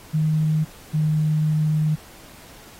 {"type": "tone pair in turn", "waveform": "sine", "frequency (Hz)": [155.56, 154.13], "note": ["D#3", "D#3"], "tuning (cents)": [0, -16], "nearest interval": "unison", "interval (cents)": 16, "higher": "first", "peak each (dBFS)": -17, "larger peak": "neither", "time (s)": [[0.13, 0.65], [0.93, 1.96]], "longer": "second", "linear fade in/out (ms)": 20, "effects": ["pink hiss -46 dBFS RMS until 2.79 s", "AAC 48 kbps"]}